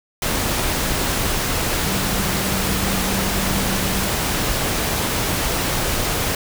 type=tone in noise; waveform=sine; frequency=192.5 Hz; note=G3; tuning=31 cents flat; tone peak=-26 dBFS; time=1.86-4.09 s; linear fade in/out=2 ms; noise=pink; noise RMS=-21 dBFS; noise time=0.22-6.35 s; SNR=-8 dB; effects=none